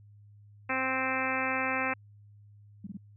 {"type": "harmonic tone", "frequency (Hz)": 261.5, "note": "C4", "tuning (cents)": -1, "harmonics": [1, 2, 3, 4, 5, 6, 7, 8, 9, 10], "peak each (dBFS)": [-37, -37, -37, -37, -37, -37, -37, -37, -37, -37], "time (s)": [0.69, 1.94], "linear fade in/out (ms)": 10}
{"type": "tone bursts", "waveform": "sine", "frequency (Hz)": 196, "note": "G3", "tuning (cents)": 0, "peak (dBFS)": -36, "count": 3, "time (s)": [2.84, 2.972], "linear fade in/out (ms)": 5, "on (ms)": 30, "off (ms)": 21}
{"effects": ["added 103 Hz sine -52 dBFS peak until 3.16 s"]}